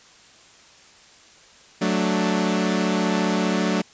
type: chord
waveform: sawtooth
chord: D major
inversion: first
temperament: equal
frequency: 185 / 220 / 293.7 Hz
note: F#3 / A3 / D4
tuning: 0 / 0 / 0 cents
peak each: -19 / -20 / -22 dBFS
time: 1.81-3.82 s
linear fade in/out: 10 ms
effects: white hiss -50 dBFS RMS until 3.93 s + resampled to 16000 Hz